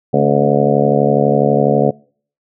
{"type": "harmonic tone with a mistuned harmonic", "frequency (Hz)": 72.1, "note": "D2", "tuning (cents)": -31, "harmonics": [2, 3, 4, 5, 6, 7, 8, 9, 10], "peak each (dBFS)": [-17, -17, -21, -28, -17, -17, -18, -22, -20], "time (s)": [0.13, 1.91], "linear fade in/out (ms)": 10, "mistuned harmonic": 4, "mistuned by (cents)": -28, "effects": ["noise-tail reverb RT60 0.5 s tail -26 dB re dry"]}